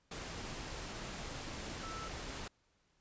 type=tone in noise; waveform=sine; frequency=1318.5 Hz; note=E6; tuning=in tune; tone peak=-45 dBFS; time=1.83-2.08 s; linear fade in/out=5 ms; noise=pink; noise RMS=-44 dBFS; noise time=0.11-2.48 s; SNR=-4 dB; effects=pink hiss -75 dBFS RMS until 3 s + resampled to 16000 Hz